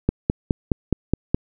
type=click train; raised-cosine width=3 ms; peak=-4 dBFS; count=7; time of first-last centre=0.09-1.345 s; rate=4.78 Hz; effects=none